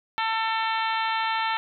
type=harmonic tone; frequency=446.7 Hz; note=A4; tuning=26 cents sharp; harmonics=2 / 3 / 4 / 5 / 6 / 7 / 8 / 9; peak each=-26 / -30 / -32 / -34 / -36 / -37 / -38 / -39 dBFS; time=0.18-1.57 s; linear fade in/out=0 ms; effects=none